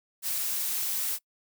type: noise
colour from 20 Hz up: blue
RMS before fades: -30 dBFS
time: 0.22-1.19 s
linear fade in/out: 50 ms
effects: noise-tail reverb RT60 0.1 s tail -24 dB re dry